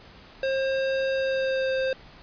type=tone with pitch glide; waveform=square; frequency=534 to 526.6 Hz; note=C5 to C5; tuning=+35 to +11 cents; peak=-24 dBFS; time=0.43-1.93 s; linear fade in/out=2 ms; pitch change=-24 cents; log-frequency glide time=1.13-1.73 s; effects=pink hiss -49 dBFS RMS until 2.22 s + resampled to 11025 Hz